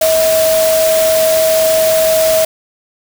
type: tone in noise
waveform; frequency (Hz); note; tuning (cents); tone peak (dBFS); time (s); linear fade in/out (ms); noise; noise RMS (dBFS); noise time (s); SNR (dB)
sine; 640; D#5; +49; -9; 0.01-2.45; 5; white; -18; 0.01-2.45; +6
effects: none